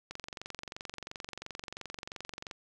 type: click train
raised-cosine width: 0.2 ms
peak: -23 dBFS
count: 56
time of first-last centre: 0.11-2.512 s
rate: 22.9 Hz
effects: none